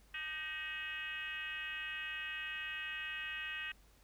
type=tone with frequency modulation; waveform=sine; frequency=2217 Hz; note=C#7; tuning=in tune; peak=-39 dBFS; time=0.14-3.72 s; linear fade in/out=5 ms; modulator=333 Hz; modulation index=2.2; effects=added 50 Hz sine -64 dBFS peak until 4.03 s + pink hiss -68 dBFS RMS until 4.03 s